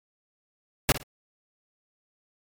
pink noise with echo, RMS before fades -19 dBFS, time 0.89-0.92 s, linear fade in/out 0 ms, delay 55 ms, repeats 2, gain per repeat -13 dB, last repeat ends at 1.03 s, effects MP3 96 kbps

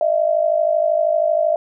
sine tone pair together, 617.2 / 670 Hz, D#5 / E5, -14 / +28 cents, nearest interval minor second, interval 142 cents, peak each -17 dBFS, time 0.01-1.56 s, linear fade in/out 2 ms, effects none

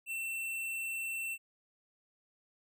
square tone, 2690 Hz, E7, 34 cents sharp, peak -36 dBFS, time 0.06-1.38 s, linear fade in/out 50 ms, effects none

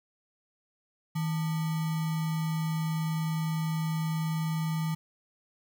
sine tone with sample-and-hold, 159.6 Hz, D#3, 44 cents sharp, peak -27 dBFS, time 1.15-4.95 s, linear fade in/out 10 ms, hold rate 1050 Hz, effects none

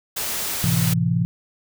white noise, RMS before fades -26 dBFS, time 0.16-0.94 s, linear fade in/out 10 ms
sine chord, A minor, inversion none, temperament equal with one note detuned, 110 / 130.81 / 168.67 Hz, A2 / C3 / E3, 0 / 0 / +40 cents, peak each -23 / -23 / -20 dBFS, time 0.64-1.25 s, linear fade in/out 0 ms
effects none

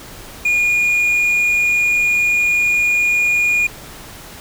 triangle tone, 2435 Hz, D#7, 38 cents flat, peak -11 dBFS, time 0.45-3.67 s, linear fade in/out 5 ms, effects pink hiss -36 dBFS RMS until 4.4 s

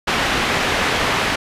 white low-pass noise, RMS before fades -19 dBFS, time 0.07-1.36 s, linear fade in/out 10 ms, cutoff 2400 Hz, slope 12 dB/octave, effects resampled to 32000 Hz

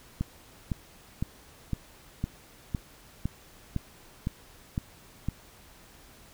click train, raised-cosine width 5 ms, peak -16 dBFS, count 11, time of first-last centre 0.21-5.286 s, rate 1.97 Hz, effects pink hiss -54 dBFS RMS until 6.33 s

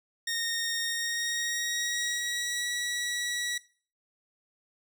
15% pulse tone with pitch glide, 1849 to 1930.9 Hz, A#6 to B6, -15 to -40 cents, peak -23 dBFS, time 0.27-3.58 s, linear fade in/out 5 ms, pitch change +75 cents, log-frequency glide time 0.81-2.65 s, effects noise-tail reverb RT60 0.4 s tail -17 dB re dry

